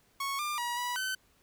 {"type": "tone with pitch steps", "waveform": "sawtooth", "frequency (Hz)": [1104, 1196, 960, 977, 1525], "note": ["C#6", "D6", "B5", "B5", "G6"], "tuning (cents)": [-7, 31, -49, -19, -48], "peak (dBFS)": -28, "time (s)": [0.2, 1.15], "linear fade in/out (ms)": 5, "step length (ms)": 190, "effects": ["pink hiss -67 dBFS RMS until 1.42 s"]}